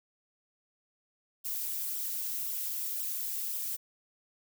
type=noise with flanger; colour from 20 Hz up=violet; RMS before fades=-35 dBFS; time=1.44-3.77 s; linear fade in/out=20 ms; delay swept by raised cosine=0.44 to 6.34 ms; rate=1.9 Hz; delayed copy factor=-0.7; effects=none